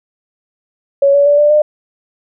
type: tone with pitch steps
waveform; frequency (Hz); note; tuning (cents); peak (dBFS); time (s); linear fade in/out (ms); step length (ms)
sine; 558 / 568.7 / 579.7 / 590.8 / 602.2; C#5 / C#5 / D5 / D5 / D5; +11 / +44 / -23 / +10 / +43; -6; 1.02-1.62; 5; 120
effects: none